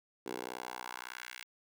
10% pulse tone with high-pass filter sweep, 61.74 Hz, B1, in tune, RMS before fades -44 dBFS, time 0.26-1.44 s, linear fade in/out 5 ms, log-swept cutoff 380 to 2200 Hz, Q 1.7, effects none

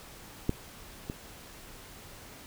clicks, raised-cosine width 3 ms, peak -13 / -21 dBFS, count 2, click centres 0.494 / 1.099 s, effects pink hiss -49 dBFS RMS until 2.46 s

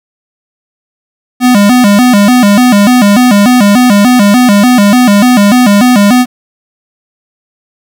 square tone with vibrato, 224.9 Hz, A3, 38 cents sharp, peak -3 dBFS, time 1.4-6.26 s, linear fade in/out 50 ms, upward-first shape square, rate 3.4 Hz, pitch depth 180 cents each way, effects none

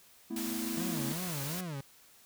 triangle chord, A suspended second, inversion none, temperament equal, 220 / 246.9 / 329.6 Hz, A3 / B3 / E4, 0 / 0 / 0 cents, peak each -37 dBFS, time 0.3-1.13 s, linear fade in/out 10 ms
white noise, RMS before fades -40 dBFS, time 0.36-1.61 s, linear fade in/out 5 ms
40% pulse tone with vibrato, 158.9 Hz, D#3, 37 cents sharp, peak -36 dBFS, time 0.77-1.81 s, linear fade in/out 5 ms, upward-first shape sine, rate 2.7 Hz, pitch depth 260 cents each way
effects white hiss -60 dBFS RMS until 2.25 s

